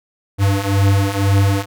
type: beating tone pair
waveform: square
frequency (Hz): 97.6 / 99.6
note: G2 / G2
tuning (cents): -7 / +28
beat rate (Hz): 2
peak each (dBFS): -18 / -15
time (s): 0.38-1.66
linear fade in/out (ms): 50
effects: none